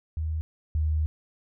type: tone pair in turn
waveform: sine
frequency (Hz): 78.8 / 77.36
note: D#2 / D#2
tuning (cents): +23 / -9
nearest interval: unison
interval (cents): 32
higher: first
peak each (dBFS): -26 / -22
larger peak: second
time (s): 0.17-0.41 / 0.75-1.06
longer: second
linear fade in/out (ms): 0
effects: none